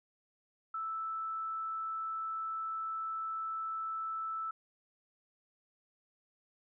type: tone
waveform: sine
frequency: 1317 Hz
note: E6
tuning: 2 cents flat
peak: -35 dBFS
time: 0.74-4.51 s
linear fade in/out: 5 ms
effects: none